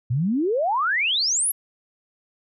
sine exponential sweep, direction up, 112.8 to 11840 Hz, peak -19 dBFS, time 0.1-1.52 s, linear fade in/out 10 ms, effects none

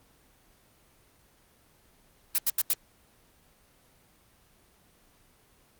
blue noise bursts, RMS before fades -24 dBFS, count 4, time 2.35-2.732 s, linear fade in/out 0 ms, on 31 ms, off 86 ms, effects pink hiss -62 dBFS RMS until 5.79 s + Opus 24 kbps

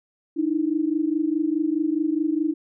sine tone pair together, 300 / 324.8 Hz, D4 / E4, +37 / -26 cents, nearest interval minor second, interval 137 cents, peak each -23 dBFS, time 0.36-2.54 s, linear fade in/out 20 ms, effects none

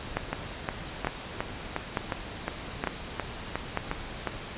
two click trains, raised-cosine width 0.5 ms, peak -13 / -11 dBFS, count 12 / 5, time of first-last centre 0.33-4.273 / 0.17-3.774 s, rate 2.79 / 1.11 Hz, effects pink hiss -39 dBFS RMS until 4.57 s + resampled to 8000 Hz

